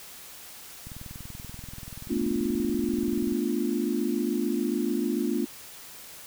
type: click train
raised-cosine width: 5 ms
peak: -29 dBFS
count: 52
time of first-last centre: 0.87-3.322 s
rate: 20.8 Hz
type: chord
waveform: sine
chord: B half-diminished seventh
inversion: third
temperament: equal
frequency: 220 / 246.9 / 293.7 / 349.2 Hz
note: A3 / B3 / D4 / F4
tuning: 0 / 0 / 0 / 0 cents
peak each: -30 dBFS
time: 2.09-5.46 s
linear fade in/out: 20 ms
effects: white hiss -45 dBFS RMS until 6.26 s